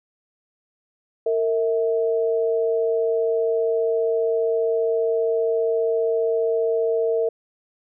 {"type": "tone pair together", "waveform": "sine", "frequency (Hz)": [457.5, 647], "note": ["A#4", "E5"], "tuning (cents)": [-32, -32], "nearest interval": "tritone", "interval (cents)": 600, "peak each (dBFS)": [-19, -25], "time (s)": [1.26, 7.29], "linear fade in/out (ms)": 5, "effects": []}